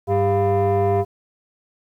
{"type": "tone with frequency modulation", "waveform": "sine", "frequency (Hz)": 398.6, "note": "G4", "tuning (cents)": 29, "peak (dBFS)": -13, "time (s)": [0.07, 1.05], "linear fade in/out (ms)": 50, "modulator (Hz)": 298, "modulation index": 1.2, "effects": ["tanh soft clip ceiling -14 dBFS", "9-bit"]}